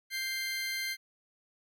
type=tone pair together; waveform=25% pulse; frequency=1580.3 / 2093 Hz; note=G6 / C7; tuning=+14 / 0 cents; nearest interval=perfect fourth; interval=486 cents; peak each=-36 / -30 dBFS; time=0.1-0.97 s; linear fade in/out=50 ms; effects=none